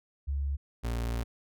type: tone pair in turn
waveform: sine / 35% pulse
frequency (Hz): 69.9 / 58.33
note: C#2 / A#1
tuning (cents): +15 / +2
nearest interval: minor third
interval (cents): 313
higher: first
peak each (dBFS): -28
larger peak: neither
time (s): 0.27-0.57 / 0.83-1.24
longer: second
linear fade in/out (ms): 20
effects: none